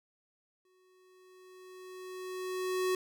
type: tone with exponential growth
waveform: square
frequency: 370 Hz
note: F#4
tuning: in tune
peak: -28 dBFS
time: 0.65-2.95 s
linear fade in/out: 2 ms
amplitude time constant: 500 ms
effects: none